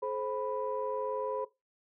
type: tone cluster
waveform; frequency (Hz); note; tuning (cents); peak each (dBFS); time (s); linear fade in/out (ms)
sine; 426.7 / 526 / 989; G#4 / C5 / B5; +47 / +9 / +2; -35 / -35 / -37; 0.02-1.45; 10
effects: noise-tail reverb RT60 0.2 s tail -17 dB re dry + tanh soft clip ceiling -22 dBFS